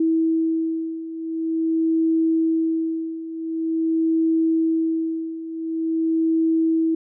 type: beating tone pair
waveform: sine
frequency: 324.2 / 324.66 Hz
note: E4 / E4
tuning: -29 / -26 cents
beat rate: 0.46 Hz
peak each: -24 / -20 dBFS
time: 0-6.95 s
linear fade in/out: 5 ms
effects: none